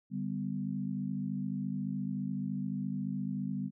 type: chord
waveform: sine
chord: G major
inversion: second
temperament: equal with one note detuned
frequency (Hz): 146.83 / 196 / 250.2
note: D3 / G3 / B3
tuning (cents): 0 / 0 / +23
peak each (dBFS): -39 / -35 / -38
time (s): 0.1-3.71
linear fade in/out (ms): 50
effects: none